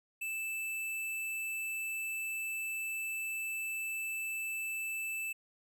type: tone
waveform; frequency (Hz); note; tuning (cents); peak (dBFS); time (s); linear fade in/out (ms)
square; 2639; E7; +1; -36; 0.21-5.33; 10
effects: none